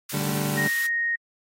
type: high-pass noise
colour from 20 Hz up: white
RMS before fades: -34 dBFS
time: 0.09-0.87 s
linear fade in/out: 5 ms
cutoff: 1100 Hz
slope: 48 dB/octave
type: chord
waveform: 35% pulse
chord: D suspended fourth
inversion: none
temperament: just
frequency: 146.83 / 195.78 / 220.2 Hz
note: D3 / G3 / A3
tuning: 0 / -2 / +2 cents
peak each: -26 / -29 / -31 dBFS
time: 0.13-0.68 s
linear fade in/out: 10 ms
type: tone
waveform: sine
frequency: 1864.7 Hz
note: A#6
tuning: in tune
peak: -22 dBFS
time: 0.57-1.16 s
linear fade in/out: 10 ms
effects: AAC 48 kbps